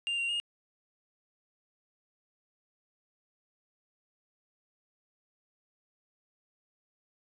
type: tone with pitch steps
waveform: triangle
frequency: 2795 / 2763 / 2843 Hz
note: F7 / F7 / F7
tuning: +1 / -19 / +30 cents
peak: -28 dBFS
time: 0.07-0.4 s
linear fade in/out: 0 ms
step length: 110 ms
effects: resampled to 24000 Hz + 11-bit